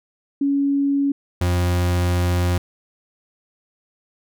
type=tone pair in turn; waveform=sine / 40% pulse; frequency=280.1 / 88.53 Hz; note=C#4 / F2; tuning=+18 / +24 cents; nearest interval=octave + minor sixth; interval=1994 cents; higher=first; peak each=-16 dBFS; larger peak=neither; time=0.41-1.12 / 1.41-2.58 s; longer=second; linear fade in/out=5 ms; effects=none